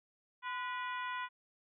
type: harmonic tone with a mistuned harmonic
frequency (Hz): 488.4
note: B4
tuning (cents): -19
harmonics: 2 / 3 / 4 / 5 / 6 / 7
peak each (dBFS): -39 / -43 / -45 / -49 / -53 / -53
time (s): 0.42-1.29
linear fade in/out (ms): 50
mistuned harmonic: 2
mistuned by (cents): +56
effects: none